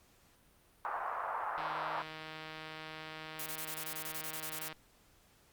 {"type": "band-pass noise", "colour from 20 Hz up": "pink", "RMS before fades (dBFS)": -38, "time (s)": [0.85, 2.02], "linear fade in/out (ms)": 0, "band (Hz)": [780, 1300], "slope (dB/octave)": 24}
{"type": "click train", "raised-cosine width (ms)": 0.3, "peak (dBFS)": -29, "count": 495, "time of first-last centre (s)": [1.58, 4.726], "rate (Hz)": 157}
{"type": "noise bursts", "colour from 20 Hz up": "blue", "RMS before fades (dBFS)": -41, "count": 14, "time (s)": [3.39, 4.685], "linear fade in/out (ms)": 5, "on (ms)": 73, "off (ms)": 21}
{"effects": ["pink hiss -66 dBFS RMS until 5.52 s", "Opus 48 kbps"]}